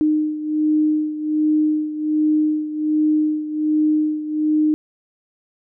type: beating tone pair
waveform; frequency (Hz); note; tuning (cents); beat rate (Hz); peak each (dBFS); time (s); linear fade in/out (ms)
sine; 305.9 / 307.2; D#4 / D#4; -29 / -22; 1.3; -17 / -22; 0.01-4.74; 0
effects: none